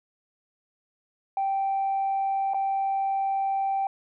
sine tone with dropouts, 781 Hz, G5, 7 cents flat, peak -22 dBFS, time 1.37-3.87 s, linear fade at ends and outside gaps 2 ms, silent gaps 2.536-2.544 s, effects tanh soft clip ceiling -20 dBFS

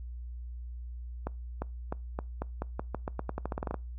accelerating click train, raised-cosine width 1 ms, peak -19 dBFS, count 19, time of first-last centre 1.27-3.743 s, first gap 350 ms, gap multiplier 0.87, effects noise-tail reverb RT60 0.3 s tail -25 dB re dry + added 60 Hz sine -38 dBFS peak until 3.98 s

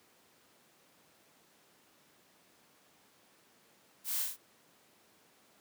blue noise with echo, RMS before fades -37 dBFS, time 4.04-4.26 s, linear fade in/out 50 ms, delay 28 ms, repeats 4, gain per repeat -2 dB, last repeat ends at 4.372 s, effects pink hiss -65 dBFS RMS until 5.6 s + high-pass 200 Hz 12 dB/octave

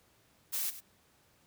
blue noise with echo, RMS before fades -34 dBFS, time 0.52-0.71 s, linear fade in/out 20 ms, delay 99 ms, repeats 1, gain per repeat -13 dB, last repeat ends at 0.809 s, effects pink hiss -67 dBFS RMS until 1.46 s + high-pass 60 Hz 12 dB/octave

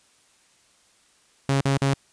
sawtooth tone bursts, 137.3 Hz, C#3, 16 cents flat, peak -15 dBFS, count 3, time 1.49-1.938 s, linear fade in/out 2 ms, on 120 ms, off 44 ms, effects white hiss -60 dBFS RMS until 2.12 s + resampled to 22050 Hz

